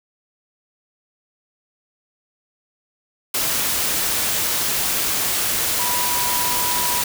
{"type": "tone in noise", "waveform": "sine", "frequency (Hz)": 977, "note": "B5", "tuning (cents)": -19, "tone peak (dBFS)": -25, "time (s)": [5.79, 7.02], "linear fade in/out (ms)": 5, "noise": "white", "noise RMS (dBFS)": -21, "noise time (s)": [3.34, 7.04], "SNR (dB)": -7, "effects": []}